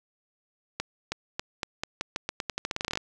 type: accelerating click train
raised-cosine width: 0.2 ms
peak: -12 dBFS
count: 21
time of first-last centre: 0.8-2.974 s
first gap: 320 ms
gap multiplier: 0.86
effects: none